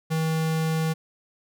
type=tone; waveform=square; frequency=160 Hz; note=D#3; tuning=49 cents sharp; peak=-23 dBFS; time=0.1-0.94 s; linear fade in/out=20 ms; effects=none